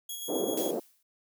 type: tone with tremolo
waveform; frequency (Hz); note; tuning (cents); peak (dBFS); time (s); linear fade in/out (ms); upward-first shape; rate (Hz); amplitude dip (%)
10% pulse; 3322; G#7; 0; -27; 0.09-0.71; 5; square; 7.8; 30
type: band-pass noise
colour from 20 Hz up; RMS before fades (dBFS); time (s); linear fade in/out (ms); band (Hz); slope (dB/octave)
white; -31; 0.28-0.8; 10; 280 to 520; 24
type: noise with exponential decay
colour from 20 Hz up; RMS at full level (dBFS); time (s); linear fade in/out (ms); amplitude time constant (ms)
blue; -34; 0.57-1.03; 5; 100
effects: none